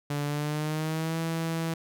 sawtooth tone with pitch glide, 145.2 to 163.93 Hz, D3 to E3, -19 to -9 cents, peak -24 dBFS, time 0.1-1.74 s, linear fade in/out 5 ms, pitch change +210 cents, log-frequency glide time 0.25-1.18 s, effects none

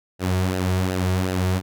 sawtooth tone with flanger, 92.5 Hz, F#2, in tune, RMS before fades -22 dBFS, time 0.19-1.62 s, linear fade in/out 50 ms, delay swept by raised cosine 0.87 to 3.97 ms, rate 2.7 Hz, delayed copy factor -0.6, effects none

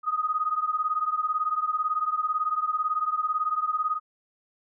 sine beating tone pair, 1242 / 1260 Hz, D#6 / D#6, -3 / +21 cents, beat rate 18 Hz, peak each -26 / -28 dBFS, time 0.03-4 s, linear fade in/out 50 ms, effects none

